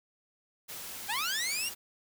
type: noise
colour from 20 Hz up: white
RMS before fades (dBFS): -42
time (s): 0.68-1.75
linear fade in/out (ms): 20
type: linear sweep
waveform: 15% pulse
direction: up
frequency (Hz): 764 to 2898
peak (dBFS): -24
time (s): 1.08-1.7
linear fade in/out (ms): 20
effects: none